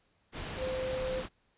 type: tone in noise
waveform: sine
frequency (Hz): 517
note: C5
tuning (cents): -21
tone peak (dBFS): -32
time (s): 0.57-1.24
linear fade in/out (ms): 50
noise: pink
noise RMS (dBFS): -39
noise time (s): 0.32-1.29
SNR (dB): +4
effects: pink hiss -72 dBFS RMS until 1.57 s + resampled to 8000 Hz